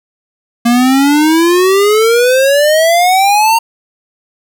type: exponential sweep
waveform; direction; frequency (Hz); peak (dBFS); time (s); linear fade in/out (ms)
square; up; 233.1 to 926; -7; 0.65-3.59; 10
effects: none